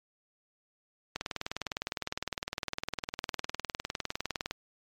click train, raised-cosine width 0.2 ms, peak -15 dBFS, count 67, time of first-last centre 1.16-4.51 s, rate 19.7 Hz, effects MP3 96 kbps

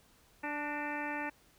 harmonic tone with a mistuned harmonic, 293.7 Hz, D4, in tune, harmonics 1 / 2 / 3 / 4 / 5 / 6 / 7 / 8 / 9, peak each -41 / -45 / -40 / -50 / -45 / -41 / -49 / -46 / -48 dBFS, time 0.43-1.3 s, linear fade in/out 10 ms, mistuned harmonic 6, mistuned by +42 cents, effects pink hiss -65 dBFS RMS until 1.58 s

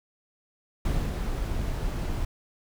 brown noise with ADSR envelope, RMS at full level -25 dBFS, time 0.85-2.25 s, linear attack 4 ms, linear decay 250 ms, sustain -4 dB, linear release 4 ms, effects none

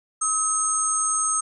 sine tone cluster, 1272 / 6440 / 8350 / 8650 Hz, D#6 / G8 / C9 / C#9, +38 / +46 / -5 / -43 cents, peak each -26 dBFS, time 0.21-1.41 s, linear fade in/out 10 ms, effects none

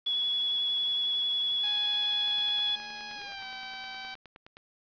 sine tone with vibrato, 3384 Hz, G#7, 32 cents sharp, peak -26 dBFS, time 0.06-2.76 s, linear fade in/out 10 ms, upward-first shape sine, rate 11 Hz, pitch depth 10 cents each way
10% pulse tone with pitch glide, 830.6 to 770.5 Hz, G#5 to G5, 0 to -30 cents, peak -30 dBFS, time 1.63-4.15 s, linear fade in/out 10 ms, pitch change -130 cents, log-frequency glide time 3.15-3.45 s
click train, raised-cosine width 0.3 ms, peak -32 dBFS, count 23, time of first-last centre 2.28-4.569 s, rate 9.61 Hz
effects resampled to 11025 Hz + 8-bit

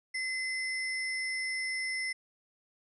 sine tone with sample-and-hold, 2046 Hz, C7, 39 cents flat, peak -31 dBFS, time 0.14-2.13 s, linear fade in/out 10 ms, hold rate 7350 Hz, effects resampled to 24000 Hz

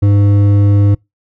triangle tone with hard clipping, 101.3 Hz, G#2, 43 cents flat, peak -8 dBFS, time 0.02-0.95 s, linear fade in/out 10 ms, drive 12 dB, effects noise-tail reverb RT60 0.2 s tail -26 dB re dry

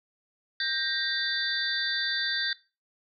sine tone cluster, 1575 / 1871 / 3572 / 4008 / 4619 Hz, G6 / A#6 / A7 / B7 / D8, +8 / +6 / +25 / +25 / -30 cents, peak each -32 / -34 / -33 / -36 / -32 dBFS, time 0.6-2.53 s, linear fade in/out 2 ms, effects noise-tail reverb RT60 0.3 s tail -19 dB re dry

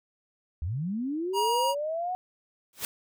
sine linear sweep, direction up, 69.3 to 745 Hz, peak -28 dBFS, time 0.62-2.15 s, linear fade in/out 0 ms
square tone, 951 Hz, A#5, 34 cents sharp, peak -25 dBFS, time 1.33-1.75 s, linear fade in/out 50 ms
white noise with exponential growth, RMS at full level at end -28 dBFS, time 2.73-2.85 s, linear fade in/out 1 ms, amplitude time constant 26 ms
effects none

